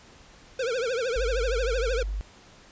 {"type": "tone with vibrato", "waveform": "square", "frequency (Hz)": 488.7, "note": "B4", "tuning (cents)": -18, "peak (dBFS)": -26, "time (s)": [0.59, 2.03], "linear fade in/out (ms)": 5, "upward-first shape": "triangle", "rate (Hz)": 13, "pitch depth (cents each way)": 190}
{"type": "tone", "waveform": "sine", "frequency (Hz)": 49.69, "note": "G1", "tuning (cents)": 24, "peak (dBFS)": -27, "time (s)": [1.16, 2.21], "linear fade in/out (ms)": 0}
{"effects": ["pink hiss -52 dBFS RMS until 2.71 s", "resampled to 16000 Hz"]}